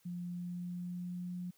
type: tone with pitch glide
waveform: sine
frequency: 176 to 178.66 Hz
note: F3 to F3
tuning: +14 to +40 cents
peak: -38 dBFS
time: 0.05-1.51 s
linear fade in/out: 10 ms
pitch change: +26 cents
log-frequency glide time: 0.27-1.33 s
effects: white hiss -70 dBFS RMS until 1.57 s